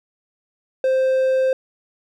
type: tone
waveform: triangle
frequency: 523.3 Hz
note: C5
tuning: in tune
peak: -13 dBFS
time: 0.84-1.53 s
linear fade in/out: 2 ms
effects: none